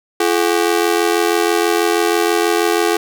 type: ring-modulated tone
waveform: sawtooth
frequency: 385.4 Hz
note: G4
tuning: 29 cents flat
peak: -6 dBFS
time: 0.2-2.97 s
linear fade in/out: 5 ms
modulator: 43.1 Hz
effects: none